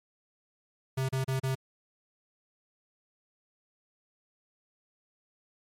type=tone bursts; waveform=square; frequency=132.3 Hz; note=C3; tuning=20 cents sharp; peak=-28 dBFS; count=4; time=0.97-1.552 s; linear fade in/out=10 ms; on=120 ms; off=34 ms; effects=MP3 64 kbps